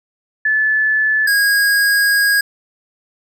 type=tone pair in turn; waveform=sine / square; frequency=1735 / 1640.5 Hz; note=A6 / G#6; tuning=-25 / -22 cents; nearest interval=minor second; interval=97 cents; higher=first; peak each=-12 dBFS; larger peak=neither; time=0.45-1.27 / 1.27-2.41 s; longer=second; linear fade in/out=5 ms; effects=none